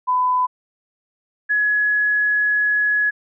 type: tone pair in turn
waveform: sine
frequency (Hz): 1003 / 1686.8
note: B5 / G#6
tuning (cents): +26 / +26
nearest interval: major sixth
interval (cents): 900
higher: second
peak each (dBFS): -15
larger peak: neither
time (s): 0.07-0.47 / 1.49-3.11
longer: second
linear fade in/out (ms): 20
effects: none